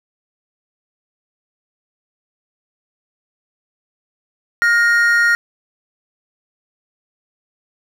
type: tone pair together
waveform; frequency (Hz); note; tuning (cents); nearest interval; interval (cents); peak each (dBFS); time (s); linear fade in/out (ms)
triangle; 1421.4 / 1864.7; F6 / A#6; +30 / 0; perfect fourth; 470; -12; 4.62-5.35; 0
effects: 8-bit